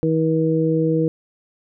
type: harmonic tone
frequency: 160.3 Hz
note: E3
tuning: 48 cents flat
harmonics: 1 / 2 / 3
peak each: -20 / -20 / -20 dBFS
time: 0.03-1.08 s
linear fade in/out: 0 ms
effects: none